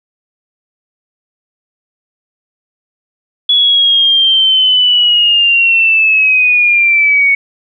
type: linear sweep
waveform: sine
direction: down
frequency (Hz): 3395 to 2217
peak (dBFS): -6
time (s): 3.49-7.35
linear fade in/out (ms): 5
effects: none